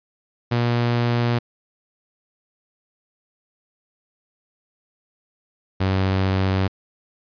sawtooth tone pair in turn, 119.5 / 95.23 Hz, A#2 / G2, +43 / -50 cents, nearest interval major third, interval 393 cents, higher first, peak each -14 dBFS, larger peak neither, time 0.51-1.39 / 5.8-6.68 s, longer neither, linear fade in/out 10 ms, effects resampled to 11025 Hz

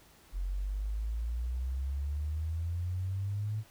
sine exponential sweep, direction up, 44.41 to 109.8 Hz, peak -31 dBFS, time 0.32-3.64 s, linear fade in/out 50 ms, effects pink hiss -60 dBFS RMS until 3.7 s

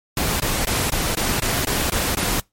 pink noise bursts, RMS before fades -21 dBFS, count 9, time 0.17-2.4 s, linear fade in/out 2 ms, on 230 ms, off 20 ms, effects noise-tail reverb RT60 0.2 s tail -25 dB re dry + MP3 64 kbps

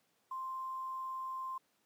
sine tone with quantisation, 1047 Hz, C6, 1 cent sharp, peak -38 dBFS, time 0.31-1.58 s, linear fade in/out 5 ms, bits 11, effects pink hiss -75 dBFS RMS until 1.85 s + high-pass 200 Hz 12 dB/octave

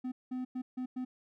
triangle tone bursts at uneven times, 254 Hz, B3, 49 cents sharp, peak -32 dBFS, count 5, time 0.04-0.12 / 0.31-0.45 / 0.55-0.62 / 0.77-0.86 / 0.96-1.05 s, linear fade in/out 10 ms, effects none

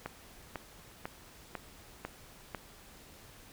click train, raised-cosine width 0.5 ms, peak -22 dBFS, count 6, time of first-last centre 0.06-2.548 s, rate 2.01 Hz, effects pink hiss -55 dBFS RMS until 3.52 s

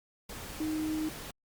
sine tone in noise, 311.2 Hz, D#4, in tune, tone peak -30 dBFS, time 0.6-1.09 s, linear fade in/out 5 ms, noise pink, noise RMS -43 dBFS, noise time 0.29-1.31 s, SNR +10 dB, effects Opus 48 kbps

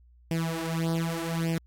sawtooth tone with flanger, 164.81 Hz, E3, in tune, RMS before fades -29 dBFS, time 0.31-1.58 s, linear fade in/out 0 ms, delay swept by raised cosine 0.37 to 5.87 ms, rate 0.84 Hz, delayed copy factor +0.85, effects added 60 Hz sine -54 dBFS peak until 1.66 s + AAC 64 kbps

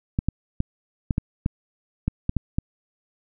clicks, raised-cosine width 5 ms, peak -9 dBFS, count 10, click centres 0.189 / 0.286 / 0.604 / 1.108 / 1.181 / 1.461 / 2.08 / 2.294 / 2.367 / 2.585 s, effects none

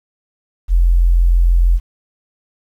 sine tone, 43.22 Hz, F1, 17 cents flat, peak -8 dBFS, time 0.68-1.8 s, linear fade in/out 50 ms, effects 8-bit

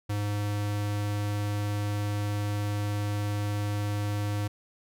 square tone with vibrato, 103.2 Hz, G#2, 10 cents flat, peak -28 dBFS, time 0.09-4.48 s, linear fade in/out 10 ms, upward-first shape sine, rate 20 Hz, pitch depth 12 cents each way, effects none

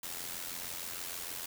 white noise with amplitude modulation, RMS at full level -38 dBFS, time 0.03-1.46 s, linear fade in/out 5 ms, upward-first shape sine, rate 86.5 Hz, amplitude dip 65%, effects none

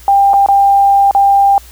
sine tone with dropouts, 795 Hz, G5, 24 cents sharp, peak -5 dBFS, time 0.08-1.58 s, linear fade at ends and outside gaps 1 ms, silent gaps 0.334-0.339 / 0.462-0.486 / 1.111-1.149 s, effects added 60 Hz sine -36 dBFS peak until 1.71 s + white hiss -40 dBFS RMS until 1.71 s

